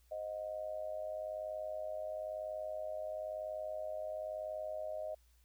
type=tone with amplitude modulation; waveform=sine; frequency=622.3 Hz; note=D#5; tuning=in tune; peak=-35 dBFS; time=0.11-5.15 s; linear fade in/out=10 ms; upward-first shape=sine; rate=101 Hz; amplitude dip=75%; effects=added 60 Hz sine -65 dBFS peak until 5.44 s + white hiss -74 dBFS RMS until 5.44 s